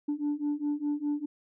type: beating tone pair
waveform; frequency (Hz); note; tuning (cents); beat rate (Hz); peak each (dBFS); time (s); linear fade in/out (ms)
sine; 290.4 / 295.3; D4 / D4; -19 / +10; 4.9; -30 / -29; 0.08-1.26; 10
effects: tanh soft clip ceiling -24 dBFS